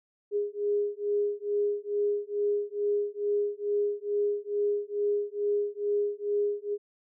sine beating tone pair, 410.2 / 412.5 Hz, G#4 / G#4, -21 / -12 cents, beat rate 2.3 Hz, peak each -29 dBFS, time 0.31-6.78 s, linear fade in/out 50 ms, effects none

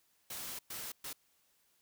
white noise bursts at uneven times, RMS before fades -43 dBFS, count 3, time 0.3-0.59 / 0.7-0.92 / 1.04-1.13 s, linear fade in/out 5 ms, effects white hiss -73 dBFS RMS until 1.81 s

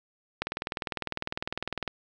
click train, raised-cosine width 0.3 ms, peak -14 dBFS, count 30, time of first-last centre 0.42-1.877 s, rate 19.9 Hz, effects none

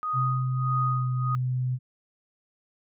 sine tone with tremolo, 1244.5 Hz, D#6, in tune, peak -24 dBFS, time 0.03-1.35 s, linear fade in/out 0 ms, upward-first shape sine, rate 1.6 Hz, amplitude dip 85%
sine tone with pitch glide, 128.6 to 126.9 Hz, C3 to B2, -30 to +47 cents, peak -24 dBFS, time 0.13-1.79 s, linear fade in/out 50 ms, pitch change -23 cents, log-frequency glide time 0.73-1.02 s
effects none

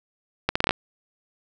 accelerating click train, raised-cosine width 0.3 ms, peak -4 dBFS, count 7, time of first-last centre 0.49-0.709 s, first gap 65 ms, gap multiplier 0.76, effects none

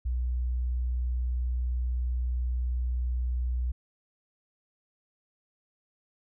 sine tone, 61.5 Hz, B1, 7 cents flat, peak -26 dBFS, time 0.05-3.72 s, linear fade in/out 10 ms, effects none

